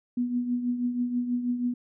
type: tone with tremolo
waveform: sine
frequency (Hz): 244.5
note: B3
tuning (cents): -17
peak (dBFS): -22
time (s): 0.17-1.74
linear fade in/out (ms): 5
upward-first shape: triangle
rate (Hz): 6.2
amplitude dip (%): 65
effects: none